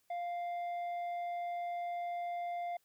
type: tone with tanh clipping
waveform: triangle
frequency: 698.5 Hz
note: F5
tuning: in tune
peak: -37 dBFS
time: 0.1-2.77 s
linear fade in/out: 5 ms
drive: 10 dB
effects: white hiss -75 dBFS RMS until 2.84 s